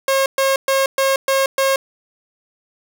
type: tone bursts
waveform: sawtooth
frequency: 540 Hz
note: C#5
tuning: 45 cents flat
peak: -10 dBFS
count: 6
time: 0.08-1.76 s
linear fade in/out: 2 ms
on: 180 ms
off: 120 ms
effects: none